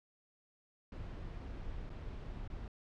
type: noise with dropouts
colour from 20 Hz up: brown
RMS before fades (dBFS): -44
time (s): 0.92-2.68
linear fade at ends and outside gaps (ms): 2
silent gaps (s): 1.895-1.901 / 2.477-2.5
effects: low-pass 4000 Hz 12 dB/octave